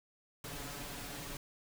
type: noise with comb filter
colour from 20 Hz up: pink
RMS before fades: -44 dBFS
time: 0.44-1.37 s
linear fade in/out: 2 ms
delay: 7 ms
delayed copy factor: +0.8
effects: none